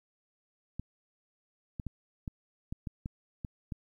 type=clicks; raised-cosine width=5 ms; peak=-24 dBFS; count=9; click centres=0.796 / 1.798 / 1.867 / 2.278 / 2.725 / 2.872 / 3.059 / 3.448 / 3.722 s; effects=11-bit